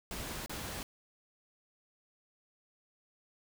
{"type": "noise with dropouts", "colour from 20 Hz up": "pink", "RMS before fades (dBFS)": -41, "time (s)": [0.11, 0.83], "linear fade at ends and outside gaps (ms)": 1, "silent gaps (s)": [0.461, 0.495], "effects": []}